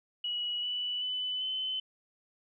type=tone with pitch steps; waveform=sine; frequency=2921 / 2962 / 3003 / 3045 Hz; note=F#7 / F#7 / F#7 / F#7; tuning=-23 / +1 / +25 / +49 cents; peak=-31 dBFS; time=0.24-1.8 s; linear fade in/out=5 ms; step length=390 ms; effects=none